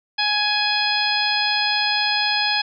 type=harmonic tone; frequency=836 Hz; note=G#5; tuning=11 cents sharp; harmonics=1 / 2 / 3 / 4 / 5 / 6; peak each=-25 / -25 / -25 / -25 / -25 / -25 dBFS; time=0.18-2.62 s; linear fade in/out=10 ms; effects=none